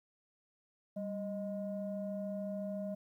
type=tone pair together; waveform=sine; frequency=196.1 / 622 Hz; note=G3 / D#5; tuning=+1 / -1 cents; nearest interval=octave + minor sixth; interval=1998 cents; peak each=-38 / -39 dBFS; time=0.96-2.95 s; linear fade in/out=10 ms; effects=tanh soft clip ceiling -30 dBFS + 12-bit